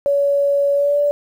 sine tone with pitch glide, 565 to 580.2 Hz, C#5 to D5, +33 to -21 cents, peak -13 dBFS, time 0.06-1.11 s, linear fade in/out 0 ms, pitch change +46 cents, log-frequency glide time 0.74-0.99 s, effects 8-bit

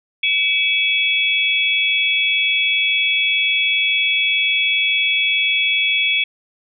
sine tone cluster, 2281 / 2599 / 3368 Hz, C#7 / E7 / G#7, +49 / -25 / +24 cents, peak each -19 dBFS, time 0.23-6.24 s, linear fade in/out 5 ms, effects none

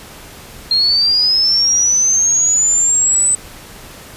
sine linear sweep, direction up, 4186 to 8070 Hz, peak -10 dBFS, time 0.71-3.35 s, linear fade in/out 2 ms, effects pink hiss -36 dBFS RMS until 4.16 s + resampled to 32000 Hz

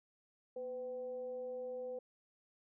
sine tone with frequency modulation, 504 Hz, B4, 35 cents sharp, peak -40 dBFS, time 0.56-1.99 s, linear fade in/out 5 ms, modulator 266 Hz, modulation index 0.28, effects none

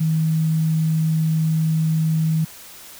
sine tone, 159.3 Hz, D#3, 41 cents sharp, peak -16 dBFS, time 0-2.45 s, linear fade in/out 10 ms, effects white hiss -41 dBFS RMS until 2.99 s

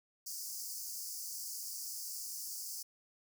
pink high-pass noise, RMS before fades -43 dBFS, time 0.26-2.83 s, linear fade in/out 10 ms, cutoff 4700 Hz, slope 96 dB/octave, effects none

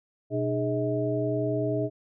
sine tone cluster, 124.4 / 304.8 / 415.3 / 637 Hz, B2 / D#4 / G#4 / D#5, +13 / -36 / 0 / +41 cents, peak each -30 dBFS, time 0.3-1.9 s, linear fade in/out 50 ms, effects none

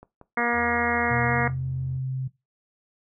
click train, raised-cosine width 1 ms, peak -31 dBFS, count 9, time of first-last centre 0.03-1.498 s, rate 5.45 Hz
harmonic tone, 237.9 Hz, A#3, 35 cents sharp, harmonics 1 / 2 / 3 / 4 / 5 / 6 / 7 / 8 / 9, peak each -30 / -30 / -30 / -30 / -30 / -30 / -30 / -30 / -30 dBFS, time 0.37-1.48 s, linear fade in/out 5 ms
triangle tone, 84 Hz, E2, 33 cents sharp, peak -35 dBFS, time 0.52-2.01 s, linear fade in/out 50 ms
sine tone with pitch glide, 123.47 to 130.81 Hz, B2 to C3, 0 to 0 cents, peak -26 dBFS, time 1.1-2.28 s, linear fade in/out 10 ms, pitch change +100 cents, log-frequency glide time 1.25-1.37 s
effects noise-tail reverb RT60 0.2 s tail -17 dB re dry

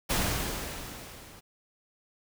pink noise with level ramp, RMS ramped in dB -26 to -51 dBFS, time 0.09-1.41 s, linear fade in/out 20 ms, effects none

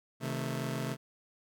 sawtooth chord, A diminished, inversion first, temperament just, 132 / 158.4 / 220 Hz, C3 / Eb3 / A3, +16 / +31 / 0 cents, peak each -32 / -35 / -35 dBFS, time 0.2-0.97 s, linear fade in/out 50 ms, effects none

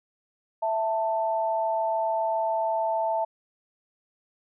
sine tone pair together, 659.3 / 886.2 Hz, E5 / A5, 0 / +12 cents, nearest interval perfect fourth, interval 512 cents, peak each -26 dBFS, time 0.62-3.25 s, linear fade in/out 10 ms, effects none

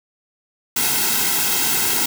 white noise with comb filter, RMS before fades -19 dBFS, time 0.76-2.06 s, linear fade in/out 5 ms, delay 1.7 ms, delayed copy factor -0.85, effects none

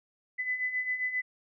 sine beating tone pair, 2001 / 2008.5 Hz, B6 / B6, +22 / +29 cents, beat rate 7.5 Hz, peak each -36 / -30 dBFS, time 0.38-1.22 s, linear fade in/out 20 ms, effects none

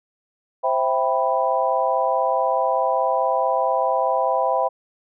sine chord, C major seventh, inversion none, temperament equal, 523.3 / 659.3 / 784 / 987.8 Hz, C5 / E5 / G5 / B5, 0 / 0 / 0 / 0 cents, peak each -23 dBFS, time 0.63-4.69 s, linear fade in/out 20 ms, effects none

